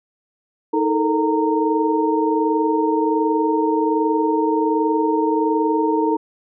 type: tone cluster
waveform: sine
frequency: 315.4 / 437.6 / 458.9 / 923 Hz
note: D#4 / A4 / A#4 / A#5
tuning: +24 / -9 / -27 / -17 cents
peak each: -19 / -21 / -26 / -21 dBFS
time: 0.73-6.17 s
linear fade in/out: 10 ms
effects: none